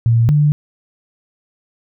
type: tone pair in turn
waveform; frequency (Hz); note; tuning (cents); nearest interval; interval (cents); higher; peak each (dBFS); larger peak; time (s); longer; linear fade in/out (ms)
sine; 115.8 / 148.16; A#2 / D3; -11 / +16; major third; 427; second; -9; neither; 0.06-0.29 / 0.29-0.52; neither; 0
effects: none